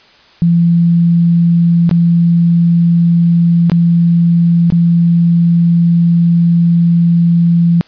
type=tone with dropouts; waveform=sine; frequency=170 Hz; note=F3; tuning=46 cents flat; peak=-6 dBFS; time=0.42-7.81 s; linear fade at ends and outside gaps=0 ms; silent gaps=1.893-1.912 / 3.698-3.718 / 4.702-4.723 s; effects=white hiss -44 dBFS RMS until 7.87 s + resampled to 11025 Hz